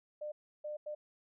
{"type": "tone bursts at uneven times", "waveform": "sine", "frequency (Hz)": 600, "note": "D5", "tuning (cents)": 37, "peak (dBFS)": -38, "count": 3, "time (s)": [[0.21, 0.32], [0.64, 0.77], [0.86, 0.95]], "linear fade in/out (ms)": 10, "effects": []}